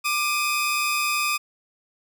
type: tone pair together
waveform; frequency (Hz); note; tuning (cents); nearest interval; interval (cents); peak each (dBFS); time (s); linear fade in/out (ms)
sawtooth; 1188.1 / 2515; D6 / D#7; +20 / +18; octave + minor second; 1298; -21; 0.04-1.38; 20
effects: none